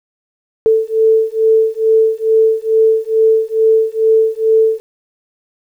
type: beating tone pair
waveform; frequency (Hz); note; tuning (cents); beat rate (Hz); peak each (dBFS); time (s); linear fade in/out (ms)
sine; 441.9 / 444.2; A4 / A4; +7 / +16; 2.3; -12; 0.66-4.8; 0
effects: 8-bit